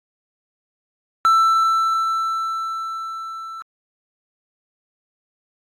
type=tone with level ramp; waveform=triangle; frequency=1330 Hz; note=E6; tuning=15 cents sharp; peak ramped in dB=-9 to -29 dBFS; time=1.25-3.62 s; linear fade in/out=0 ms; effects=AAC 48 kbps